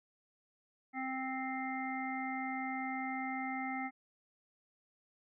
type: harmonic tone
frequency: 262.1 Hz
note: C4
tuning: 3 cents sharp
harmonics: 1 / 3 / 5 / 7 / 8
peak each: -40 / -40 / -47 / -50 / -42 dBFS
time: 0.93-3.91 s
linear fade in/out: 50 ms
effects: none